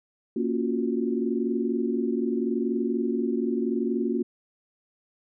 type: chord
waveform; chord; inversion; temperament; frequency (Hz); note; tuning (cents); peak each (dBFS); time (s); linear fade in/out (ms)
sine; Gb major seventh; first; equal; 233.1 / 277.2 / 349.2 / 370; Bb3 / Db4 / F4 / Gb4; 0 / 0 / 0 / 0; -27 / -30 / -30 / -30; 0.36-4.23; 5
effects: none